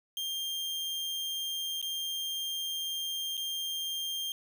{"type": "tone with dropouts", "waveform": "40% pulse", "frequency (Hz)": 3191, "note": "G7", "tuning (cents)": 30, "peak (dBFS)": -32, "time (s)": [0.17, 4.32], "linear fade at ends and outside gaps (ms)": 1, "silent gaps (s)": [[1.815, 1.826], [3.37, 3.376]], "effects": []}